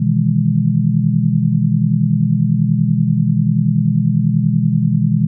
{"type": "chord", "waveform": "sine", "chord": "E major seventh", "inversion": "second", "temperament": "just", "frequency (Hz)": [123.61, 154.51, 164.81, 206], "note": ["B2", "D#3", "E3", "G#3"], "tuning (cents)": [2, -12, 0, -14], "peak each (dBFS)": -17, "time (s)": [0, 5.27], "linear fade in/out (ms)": 10, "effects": []}